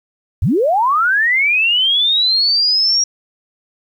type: linear sweep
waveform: sine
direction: up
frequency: 60.1 to 5680 Hz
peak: -11 dBFS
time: 0.42-3.04 s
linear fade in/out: 5 ms
effects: 8-bit